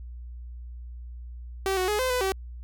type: tone with pitch steps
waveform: sawtooth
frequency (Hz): 385.7 / 369.3 / 419.5 / 514 / 500 / 383.8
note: G4 / F#4 / G#4 / C5 / B4 / G4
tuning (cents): -28 / -3 / +17 / -31 / +21 / -37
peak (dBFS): -20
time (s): 1.66-2.32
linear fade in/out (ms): 0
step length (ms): 110
effects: added 60 Hz sine -37 dBFS peak until 2.63 s